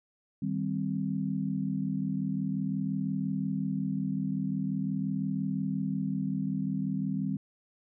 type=chord; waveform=sine; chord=C minor; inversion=first; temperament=equal; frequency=155.56 / 196 / 261.6 Hz; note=Eb3 / G3 / C4; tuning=0 / 0 / 0 cents; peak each=-34 / -31 / -34 dBFS; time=0.42-7.37 s; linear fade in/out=5 ms; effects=none